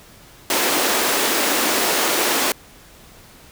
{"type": "high-pass noise", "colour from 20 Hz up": "pink", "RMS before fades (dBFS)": -19, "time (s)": [0.5, 2.52], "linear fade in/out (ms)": 2, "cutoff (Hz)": 280, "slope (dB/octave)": 24, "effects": ["pink hiss -46 dBFS RMS until 3.51 s"]}